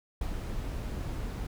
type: noise with ADSR envelope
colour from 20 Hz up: brown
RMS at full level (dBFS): -32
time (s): 0.21-1.47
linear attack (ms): 4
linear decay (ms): 91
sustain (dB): -3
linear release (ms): 8
effects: none